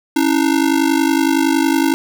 square ring-modulated tone, 300.1 Hz, D4, 38 cents sharp, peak -10 dBFS, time 0.16-1.94 s, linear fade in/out 0 ms, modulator 25.4 Hz, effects none

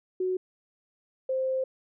sine tone pair in turn, 370 / 523.3 Hz, F#4 / C5, 0 / 0 cents, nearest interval tritone, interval 600 cents, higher second, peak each -25 dBFS, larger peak neither, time 0.2-0.37 / 1.29-1.64 s, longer second, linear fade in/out 5 ms, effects none

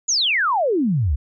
sine exponential sweep, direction down, 7050 to 61.74 Hz, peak -16 dBFS, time 0.08-1.16 s, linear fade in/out 10 ms, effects none

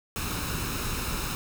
pink noise with comb filter, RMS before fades -31 dBFS, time 0.16-1.35 s, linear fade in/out 0 ms, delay 0.76 ms, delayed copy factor +0.55, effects none

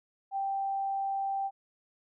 sine tone, 784 Hz, G5, in tune, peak -29 dBFS, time 0.31-1.51 s, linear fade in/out 50 ms, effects none

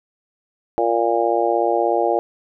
harmonic tone, 116.54 Hz, A#2, in tune, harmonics 3 / 4 / 5 / 6 / 7, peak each -22 / -22 / -22 / -22 / -22 dBFS, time 0.78-2.19 s, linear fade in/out 0 ms, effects none

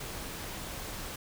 pink noise, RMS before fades -40 dBFS, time 0-1.16 s, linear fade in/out 5 ms, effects none

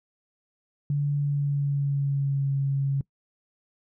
sine tone with pitch glide, 144 to 137.97 Hz, D3 to C#3, -34 to -8 cents, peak -22 dBFS, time 0.9-3.01 s, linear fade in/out 2 ms, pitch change -74 cents, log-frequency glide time 1.16-2.51 s, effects noise-tail reverb RT60 0.1 s tail -22 dB re dry

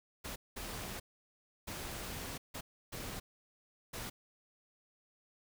pink noise bursts at uneven times, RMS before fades -43 dBFS, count 6, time 0.24-0.36 / 0.56-1 / 1.67-2.38 / 2.54-2.61 / 2.92-3.2 / 3.93-4.1 s, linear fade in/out 10 ms, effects none

